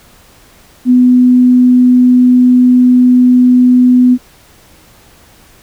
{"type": "tone", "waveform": "sine", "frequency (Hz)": 249.6, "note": "B3", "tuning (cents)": 19, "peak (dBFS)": -3, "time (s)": [0.85, 4.18], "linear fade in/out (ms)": 50, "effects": ["pink hiss -43 dBFS RMS until 5.62 s"]}